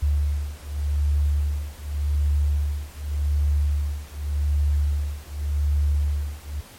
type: beating tone pair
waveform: sine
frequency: 72.5 / 73.36 Hz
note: D2 / D2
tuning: -22 / -1 cents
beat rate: 0.86 Hz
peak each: -23 dBFS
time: 0.02-6.61 s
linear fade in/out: 10 ms
effects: pink hiss -46 dBFS RMS until 6.78 s + MP3 64 kbps